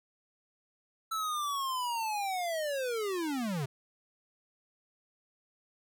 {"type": "linear sweep", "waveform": "square", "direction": "down", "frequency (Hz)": [1327, 125.9], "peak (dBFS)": -32, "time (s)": [1.11, 3.66], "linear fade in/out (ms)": 10, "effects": []}